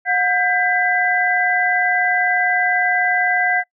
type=tone cluster; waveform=sine; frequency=723 / 1592 / 1999 Hz; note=F#5 / G6 / B6; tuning=-40 / +26 / +20 cents; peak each=-19 dBFS; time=0.05-3.64 s; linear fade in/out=50 ms; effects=noise-tail reverb RT60 0.1 s tail -24 dB re dry